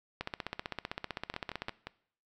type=two click trains; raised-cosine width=0.3 ms; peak=-23 / -19 dBFS; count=4 / 24; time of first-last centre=1.34-1.87 / 0.21-1.684 s; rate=5.66 / 15.6 Hz; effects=noise-tail reverb RT60 0.6 s tail -20 dB re dry